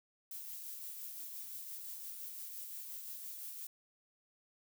violet noise with tremolo, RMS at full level -45 dBFS, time 0.31-3.67 s, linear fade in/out 2 ms, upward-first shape sine, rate 5.8 Hz, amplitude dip 30%, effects none

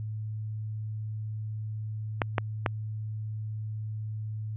clicks, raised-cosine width 0.5 ms, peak -9 dBFS, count 3, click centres 2.218 / 2.382 / 2.662 s, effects added 108 Hz sine -32 dBFS peak until 4.56 s + resampled to 8000 Hz

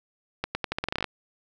accelerating click train, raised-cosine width 0.3 ms, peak -11 dBFS, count 13, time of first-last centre 0.44-1.043 s, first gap 110 ms, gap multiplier 0.84, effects none

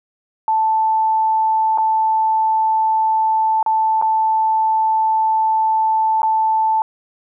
sine tone with dropouts, 880 Hz, A5, in tune, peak -13 dBFS, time 0.48-6.82 s, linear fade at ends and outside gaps 1 ms, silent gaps 1.776-1.783 / 3.628-3.662 / 4.015-4.023 / 6.219-6.231 s, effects none

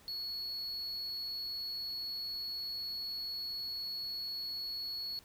triangle tone, 4372 Hz, C#8, 25 cents flat, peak -36 dBFS, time 0.08-5.19 s, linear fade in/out 0 ms, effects pink hiss -61 dBFS RMS until 5.24 s

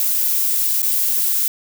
violet noise with dropouts, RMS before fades -18 dBFS, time 0-1.48 s, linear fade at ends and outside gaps 1 ms, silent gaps 0.82-0.828 s, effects none

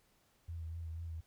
sine tone with vibrato, 82.41 Hz, E2, in tune, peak -40 dBFS, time 0.48-1.21 s, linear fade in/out 10 ms, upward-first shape sine, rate 4.1 Hz, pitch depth 36 cents each way, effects pink hiss -72 dBFS RMS until 1.26 s

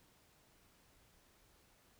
silence, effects pink hiss -69 dBFS RMS until 1.99 s

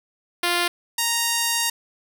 5% pulse tone pair in turn, 349.2 / 932.3 Hz, F4 / A#5, 0 / 0 cents, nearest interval octave + perfect fourth, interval 1700 cents, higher second, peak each -8 dBFS, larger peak neither, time 0.43-0.68 / 0.98-1.7 s, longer second, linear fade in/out 5 ms, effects none

